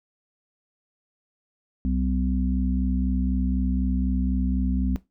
harmonic tone, 64 Hz, C2, 38 cents flat, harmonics 1 / 3 / 4, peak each -24 / -27 / -28 dBFS, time 1.85-4.96 s, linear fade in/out 0 ms, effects noise-tail reverb RT60 0.2 s tail -17 dB re dry

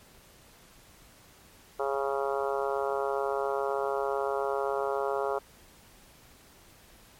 harmonic tone, 137.9 Hz, C#3, 9 cents flat, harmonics 3 / 4 / 5 / 6 / 7 / 8 / 9 / 10, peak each -31 / -33 / -35 / -37 / -38 / -39 / -40 / -41 dBFS, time 1.79-5.39 s, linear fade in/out 10 ms, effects pink hiss -56 dBFS RMS until 7.19 s + MP3 64 kbps

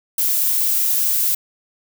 violet noise, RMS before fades -18 dBFS, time 0.18-1.35 s, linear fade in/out 5 ms, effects none

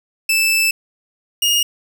sawtooth tone pair in turn, 2637 / 2853 Hz, E7 / F7, 0 / +36 cents, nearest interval minor second, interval 136 cents, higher second, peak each -10 dBFS, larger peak neither, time 0.29-0.71 / 1.42-1.63 s, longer first, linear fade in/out 5 ms, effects none

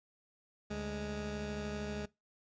20% pulse tone pair together, 73.5 / 207.9 Hz, D2 / G#3, +2 / +2 cents, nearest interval octave + tritone, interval 1800 cents, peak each -38 / -34 dBFS, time 0.7-2.06 s, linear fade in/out 10 ms, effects noise-tail reverb RT60 0.2 s tail -21 dB re dry + resampled to 16000 Hz

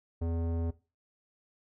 square tone with low-pass filter, 83.4 Hz, E2, 21 cents sharp, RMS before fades -32 dBFS, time 0.21-0.71 s, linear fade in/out 10 ms, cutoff 550 Hz, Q 1.1, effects noise-tail reverb RT60 0.3 s tail -18 dB re dry

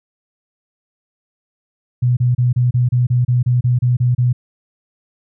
sine tone bursts, 123.47 Hz, B2, in tune, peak -11 dBFS, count 13, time 2.02-4.33 s, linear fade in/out 10 ms, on 150 ms, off 30 ms, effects none

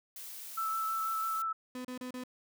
blue noise, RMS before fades -45 dBFS, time 0.16-1.42 s, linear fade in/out 2 ms
sine tone with vibrato, 1319 Hz, E6, 1 cent sharp, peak -31 dBFS, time 0.57-1.53 s, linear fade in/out 10 ms, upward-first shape sine, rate 6.1 Hz, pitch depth 15 cents each way
35% pulse tone bursts, 252 Hz, B3, 35 cents sharp, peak -37 dBFS, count 4, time 1.75-2.237 s, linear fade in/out 2 ms, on 97 ms, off 33 ms
effects none

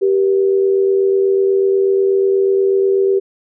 sine tone pair together, 389.7 / 477.9 Hz, G4 / A#4, -10 / +43 cents, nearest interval major third, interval 353 cents, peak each -11 / -21 dBFS, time 0.01-3.2 s, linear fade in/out 20 ms, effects none

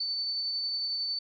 sine tone with tremolo, 4519 Hz, C#8, 33 cents sharp, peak -28 dBFS, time 0-1.19 s, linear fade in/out 5 ms, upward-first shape triangle, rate 11 Hz, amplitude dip 25%, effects none

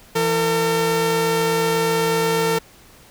sawtooth tone pair together, 167.1 / 453.1 Hz, E3 / A#4, +24 / -49 cents, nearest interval octave + perfect fourth, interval 1727 cents, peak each -20 / -14 dBFS, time 0.15-2.59 s, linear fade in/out 10 ms, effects pink hiss -48 dBFS RMS until 3.1 s

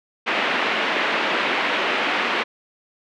white band-pass noise, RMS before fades -22 dBFS, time 0.26-2.44 s, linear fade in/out 20 ms, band 230 to 2800 Hz, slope 24 dB/octave, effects none

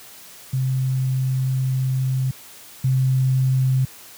sine tone pair in turn, 130.8 / 130.8 Hz, C3 / C3, 0 / 0 cents, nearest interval unison, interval 0 cents, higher neither, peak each -18 / -15 dBFS, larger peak second, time 0.53-2.31 / 2.84-3.85 s, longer first, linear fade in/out 5 ms, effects white hiss -43 dBFS RMS until 4.17 s + high-pass 60 Hz 12 dB/octave

